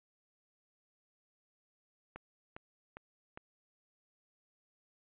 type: click train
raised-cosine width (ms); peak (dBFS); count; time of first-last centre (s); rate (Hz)
0.5; -30; 4; 2.16-3.375; 2.47
effects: resampled to 8000 Hz